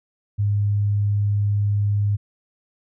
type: tone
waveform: sine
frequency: 102.5 Hz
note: G#2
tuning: 22 cents flat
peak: -17 dBFS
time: 0.38-2.17 s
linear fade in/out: 20 ms
effects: none